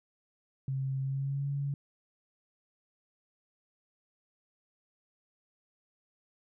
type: tone with pitch glide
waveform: sine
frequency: 134.1 to 140.77 Hz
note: C3 to C#3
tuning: +43 to +27 cents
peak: -30 dBFS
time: 0.68-1.74 s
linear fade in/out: 2 ms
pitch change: +84 cents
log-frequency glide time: 1.01-1.48 s
effects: none